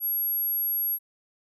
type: tone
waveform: sine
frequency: 11500 Hz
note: F9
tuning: 50 cents sharp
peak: -24 dBFS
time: 0-0.99 s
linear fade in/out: 50 ms
effects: none